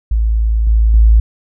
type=tone with level steps; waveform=sine; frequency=55 Hz; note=A1; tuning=in tune; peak=-10 / -7 / -4 dBFS; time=0.11-1.2 s; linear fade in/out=5 ms; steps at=0.67 / 0.94 s; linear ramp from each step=2 ms; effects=none